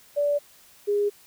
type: tone pair in turn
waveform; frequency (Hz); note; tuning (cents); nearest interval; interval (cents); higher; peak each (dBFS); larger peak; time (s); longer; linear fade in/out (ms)
sine; 580 / 410.1; D5 / G#4; -22 / -22; tritone; 600; first; -20; neither; 0.16-0.39 / 0.87-1.1; neither; 20
effects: white hiss -54 dBFS RMS until 1.26 s